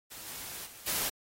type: noise with level steps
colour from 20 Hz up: white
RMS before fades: -45 / -42 / -50 / -32 dBFS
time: 0.1-1.1 s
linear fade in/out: 20 ms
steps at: 0.26 / 0.65 / 0.86 s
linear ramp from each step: 20 ms
effects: AAC 48 kbps